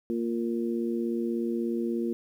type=harmonic tone; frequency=116.54 Hz; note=A#2; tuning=in tune; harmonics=2 / 3 / 4; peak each=-29 / -30 / -37 dBFS; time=0.1-2.13 s; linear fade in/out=0 ms; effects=10-bit